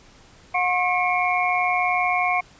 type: tone cluster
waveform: sine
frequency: 723 / 1078 / 2185 / 2348 Hz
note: F#5 / C#6 / C#7 / D7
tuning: -40 / -49 / -26 / -1 cents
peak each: -22 / -25 / -24 / -28 dBFS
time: 0.54-2.41 s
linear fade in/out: 10 ms
effects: pink hiss -51 dBFS RMS until 2.59 s + resampled to 16000 Hz